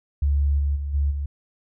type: tone with level steps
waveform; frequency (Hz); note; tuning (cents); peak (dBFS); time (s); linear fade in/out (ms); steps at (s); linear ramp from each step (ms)
sine; 71.2; C#2; +47; -17 / -19 / -25 / -18 / -24; 0.22-1.26; 5; 0.58 / 0.75 / 0.93 / 1.1; 20
effects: none